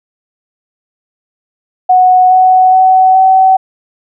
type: tone with pitch steps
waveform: sine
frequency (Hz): 737 / 744.3 / 751.6 / 759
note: F#5 / F#5 / F#5 / F#5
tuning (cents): -7 / +10 / +27 / +44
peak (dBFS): -3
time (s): 1.89-3.57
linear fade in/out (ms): 10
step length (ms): 420
effects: none